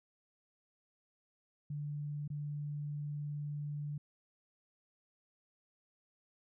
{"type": "tone with dropouts", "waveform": "sine", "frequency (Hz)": 146.83, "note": "D3", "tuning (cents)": 0, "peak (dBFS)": -37, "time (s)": [1.7, 3.98], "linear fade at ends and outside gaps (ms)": 5, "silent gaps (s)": [2.278, 2.301], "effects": []}